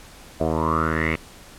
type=tone with low-pass filter sweep; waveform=10% pulse; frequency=79.8 Hz; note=D#2; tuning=44 cents sharp; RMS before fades=-22 dBFS; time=0.4-1.16 s; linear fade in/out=10 ms; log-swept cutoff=650 to 2400 Hz; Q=7.7; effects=pink hiss -45 dBFS RMS until 1.58 s + low-pass 12000 Hz 12 dB/octave